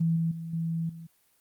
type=tone with level steps; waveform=sine; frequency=164.81 Hz; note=E3; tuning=in tune; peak=-22 / -24 / -34 / -27 / -40 dBFS; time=0-1.07 s; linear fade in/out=10 ms; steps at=0.16 / 0.31 / 0.53 / 0.89 s; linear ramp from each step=5 ms; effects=white hiss -67 dBFS RMS until 1.4 s + Opus 32 kbps

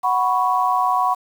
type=chord; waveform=sine; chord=F# suspended fourth; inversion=none; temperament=equal; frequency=740 / 987.8 / 1108.7 Hz; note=F#5 / B5 / C#6; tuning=0 / 0 / 0 cents; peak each=-20 dBFS; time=0.03-1.15 s; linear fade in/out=20 ms; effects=7-bit

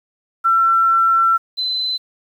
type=tone pair in turn; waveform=sine; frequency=1348 / 4039 Hz; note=E6 / B7; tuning=+38 / +38 cents; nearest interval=octave + perfect fifth; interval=1900 cents; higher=second; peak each=-11 / -18 dBFS; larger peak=first; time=0.44-1.38 / 1.57-1.98 s; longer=first; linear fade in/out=20 ms; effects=8-bit

